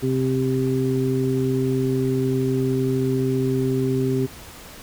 harmonic tone, 130.81 Hz, C3, in tune, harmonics 1 / 2 / 3, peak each -23 / -23 / -23 dBFS, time 0.02-4.27 s, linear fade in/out 20 ms, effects pink hiss -41 dBFS RMS until 4.82 s

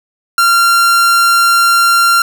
45% pulse tone, 1380 Hz, F6, 21 cents flat, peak -7 dBFS, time 0.38-2.22 s, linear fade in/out 2 ms, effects none

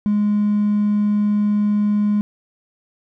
triangle tone with hard clipping, 207.7 Hz, G#3, in tune, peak -15 dBFS, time 0.06-2.21 s, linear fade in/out 0 ms, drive 4 dB, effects none

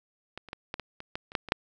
clicks, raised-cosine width 0.3 ms, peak -22 / -30 / -20 / -17 / -20 / -25 / -17 / -29 / -10 / -24 / -6 dBFS, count 11, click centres 0.376 / 0.487 / 0.531 / 0.741 / 0.797 / 1.004 / 1.155 / 1.319 / 1.352 / 1.487 / 1.521 s, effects none

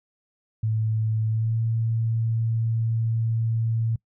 sine tone with pitch glide, 110 to 113.49 Hz, A2 to A#2, 0 to -46 cents, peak -21 dBFS, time 0.63-3.96 s, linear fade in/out 5 ms, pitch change +54 cents, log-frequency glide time 1.28-1.58 s, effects noise-tail reverb RT60 0.1 s tail -24 dB re dry

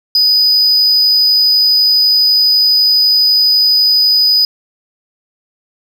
triangle tone, 4976 Hz, D#8, 1 cent flat, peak -6 dBFS, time 0.15-4.45 s, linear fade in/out 2 ms, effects none

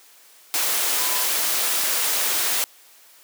sine tone in noise, 1003 Hz, B5, 26 cents sharp, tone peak -32 dBFS, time 0.99-1.24 s, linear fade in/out 0 ms, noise white, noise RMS -22 dBFS, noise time 0.54-2.64 s, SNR -13 dB, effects white hiss -51 dBFS RMS until 3.23 s + high-pass 400 Hz 12 dB/octave

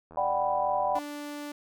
click train, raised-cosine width 1 ms, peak -34 dBFS, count 72, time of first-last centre 0.11-0.98 s, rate 81.6 Hz
sine chord, G major seventh, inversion second, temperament equal with one note detuned, 589.4 / 740 / 784 / 987.8 Hz, D5 / F#5 / G5 / B5, +6 / 0 / 0 / 0 cents, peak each -30 dBFS, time 0.17-0.99 s, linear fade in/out 5 ms
sawtooth tone, 292.7 Hz, D4, 6 cents flat, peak -32 dBFS, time 0.95-1.52 s, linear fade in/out 5 ms
effects none

